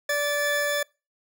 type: tone pair together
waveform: 40% pulse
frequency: 581.7 / 1743 Hz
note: D5 / A6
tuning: -17 / -17 cents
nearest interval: octave + perfect fifth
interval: 1900 cents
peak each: -25 dBFS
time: 0.09-0.83 s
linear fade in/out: 5 ms
effects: noise-tail reverb RT60 0.3 s tail -26 dB re dry